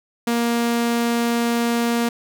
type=tone; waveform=sawtooth; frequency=235.1 Hz; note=A#3; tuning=15 cents sharp; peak=-14 dBFS; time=0.27-2.09 s; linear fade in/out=5 ms; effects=none